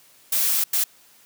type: noise bursts at uneven times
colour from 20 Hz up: blue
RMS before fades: -21 dBFS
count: 2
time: 0.32-0.64 / 0.73-0.84 s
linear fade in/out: 5 ms
effects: white hiss -54 dBFS RMS until 1.25 s + high-pass 100 Hz 12 dB/octave